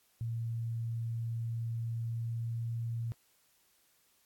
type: tone with pitch glide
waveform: sine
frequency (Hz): 115.4 to 116.14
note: A#2 to A#2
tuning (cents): -17 to -6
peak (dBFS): -33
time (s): 0.21-3.12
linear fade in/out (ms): 0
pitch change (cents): +11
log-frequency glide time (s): 1.91-2.74
effects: white hiss -70 dBFS RMS until 4.25 s + AAC 64 kbps